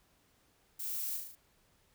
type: noise with echo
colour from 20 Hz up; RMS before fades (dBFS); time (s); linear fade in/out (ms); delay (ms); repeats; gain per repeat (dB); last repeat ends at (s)
violet; -40; 0.79-1.17; 10; 37; 5; -3; 1.355
effects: pink hiss -70 dBFS RMS until 1.94 s